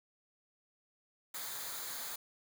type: noise with comb filter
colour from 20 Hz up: white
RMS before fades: -42 dBFS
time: 1.34-2.16 s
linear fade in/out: 5 ms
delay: 0.36 ms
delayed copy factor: -0.6
effects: none